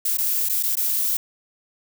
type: noise with dropouts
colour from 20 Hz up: violet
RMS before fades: -22 dBFS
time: 0.05-1.17 s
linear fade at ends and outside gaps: 5 ms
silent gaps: 0.173-0.183 / 0.489-0.495 / 0.628-0.634 / 0.755-0.769 s
effects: none